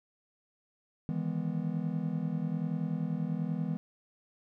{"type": "chord", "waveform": "triangle", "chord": "E major seventh", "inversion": "third", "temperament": "just", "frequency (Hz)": [154.51, 164.81, 206, 247.2], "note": ["D#3", "E3", "G#3", "B3"], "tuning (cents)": [-12, 0, -14, 2], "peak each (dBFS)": [-37, -31, -35, -36], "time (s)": [1.09, 3.77], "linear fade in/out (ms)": 0, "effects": []}